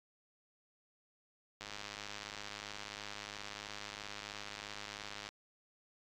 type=click train; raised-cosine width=0.2 ms; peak=-27 dBFS; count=380; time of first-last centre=1.61-5.29 s; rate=103 Hz; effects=AAC 64 kbps